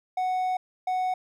triangle tone bursts at uneven times, 740 Hz, F#5, in tune, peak -22 dBFS, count 2, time 0.17-0.57 / 0.87-1.14 s, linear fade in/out 5 ms, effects none

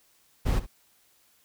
brown noise with echo, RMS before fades -23 dBFS, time 0.45-0.6 s, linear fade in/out 20 ms, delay 67 ms, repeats 1, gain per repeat -15 dB, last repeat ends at 0.667 s, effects white hiss -64 dBFS RMS until 1.44 s

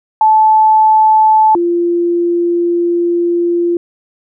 sine tone pair in turn, 870 / 345.3 Hz, A5 / F4, -20 / -20 cents, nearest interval octave + major third, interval 1600 cents, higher first, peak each -5 / -10 dBFS, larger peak first, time 0.21-1.55 / 1.55-3.77 s, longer second, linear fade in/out 2 ms, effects none

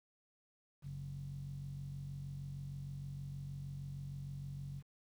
15% pulse tone with low-pass filter, 46.43 Hz, F#1, 7 cents sharp, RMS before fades -45 dBFS, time 0.82-4.83 s, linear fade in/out 50 ms, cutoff 150 Hz, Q 8.3, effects 11-bit

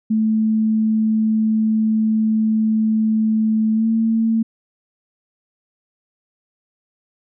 sine tone with pitch glide, 218.8 to 224.7 Hz, A3 to A3, -9 to +37 cents, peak -14 dBFS, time 0.1-4.43 s, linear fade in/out 10 ms, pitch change +46 cents, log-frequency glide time 3.74-3.86 s, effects none

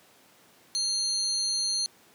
sine tone cluster, 4268 / 6170 / 10330 Hz, C8 / G8 / E9, +34 / -28 / -36 cents, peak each -27 / -31 / -36 dBFS, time 0.75-1.86 s, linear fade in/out 0 ms, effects pink hiss -58 dBFS RMS until 2.14 s + high-pass 200 Hz 12 dB/octave

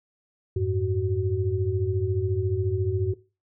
sine tone cluster, 91.3 / 105.5 / 374.4 Hz, F#2 / G#2 / F#4, -23 / +28 / +20 cents, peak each -27 dBFS, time 0.56-3.14 s, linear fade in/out 5 ms, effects noise-tail reverb RT60 0.3 s tail -18 dB re dry

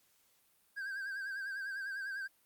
triangle tone with vibrato, 1585 Hz, G6, 19 cents sharp, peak -36 dBFS, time 0.76-2.28 s, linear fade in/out 20 ms, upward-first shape sine, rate 10 Hz, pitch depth 68 cents each way, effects white hiss -71 dBFS RMS until 2.45 s + Opus 48 kbps

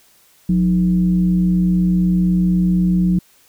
sine tone with frequency modulation, 180 Hz, F#3, 47 cents flat, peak -12 dBFS, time 0.49-3.19 s, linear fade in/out 5 ms, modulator 132 Hz, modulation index 0.43, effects white hiss -53 dBFS RMS until 3.48 s

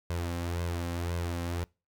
sawtooth tone with flanger, 86 Hz, F2, 26 cents flat, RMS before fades -33 dBFS, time 0.1-1.64 s, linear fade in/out 0 ms, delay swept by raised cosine 1.9 to 3.8 ms, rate 1.9 Hz, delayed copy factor +0.55, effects noise-tail reverb RT60 0.3 s tail -25 dB re dry

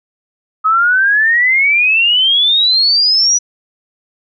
sine exponential sweep, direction up, 1264 to 5920 Hz, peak -8 dBFS, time 0.64-3.39 s, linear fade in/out 20 ms, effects none

